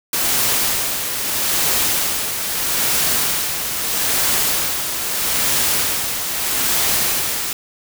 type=noise with tremolo; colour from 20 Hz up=white; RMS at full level=-17 dBFS; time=0.13-7.53 s; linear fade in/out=2 ms; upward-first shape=sine; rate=0.78 Hz; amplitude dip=50%; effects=none